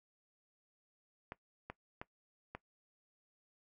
clicks, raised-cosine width 0.5 ms, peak -28 dBFS, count 4, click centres 1.321 / 1.7 / 2.015 / 2.55 s, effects noise-tail reverb RT60 0.1 s tail -19 dB re dry

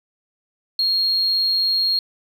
sine tone, 4261 Hz, C8, 31 cents sharp, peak -15 dBFS, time 0.79-1.99 s, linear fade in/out 2 ms, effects tanh soft clip ceiling -13 dBFS

